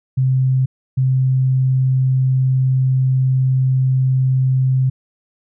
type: tone pair in turn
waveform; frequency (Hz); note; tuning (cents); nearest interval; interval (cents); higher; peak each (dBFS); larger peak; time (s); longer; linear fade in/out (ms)
sine; 130.6 / 130.6; C3 / C3; -3 / -3; unison; 0; neither; -12; neither; 0.17-0.66 / 0.97-4.9; second; 10
effects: none